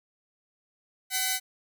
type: tone pair together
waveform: 5% pulse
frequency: 756.9 / 2023 Hz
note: F#5 / B6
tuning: +39 / +41 cents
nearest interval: octave + perfect fourth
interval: 1702 cents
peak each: -18 dBFS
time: 1.1-1.4 s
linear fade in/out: 50 ms
effects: none